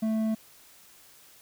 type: tone with hard clipping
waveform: sine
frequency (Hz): 220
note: A3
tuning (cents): 0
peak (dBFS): -26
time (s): 0.02-0.35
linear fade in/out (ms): 10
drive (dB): 6
effects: white hiss -55 dBFS RMS until 1.41 s